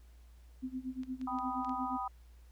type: tone with tremolo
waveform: sine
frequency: 257.9 Hz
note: C4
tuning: 25 cents flat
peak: -34 dBFS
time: 0.62-1.98 s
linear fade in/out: 20 ms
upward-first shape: sine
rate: 8.5 Hz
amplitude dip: 90%
type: clicks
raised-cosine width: 0.2 ms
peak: -36 dBFS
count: 5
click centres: 1.034 / 1.214 / 1.387 / 1.647 / 1.694 s
type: chord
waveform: sine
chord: G augmented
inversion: none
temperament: equal with one note detuned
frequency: 776.3 / 987.8 / 1244.5 Hz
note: G5 / B5 / D#6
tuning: -17 / 0 / 0 cents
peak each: -39 dBFS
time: 1.27-2.08 s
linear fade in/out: 5 ms
effects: added 59 Hz sine -54 dBFS peak until 2.51 s + pink hiss -70 dBFS RMS until 2.51 s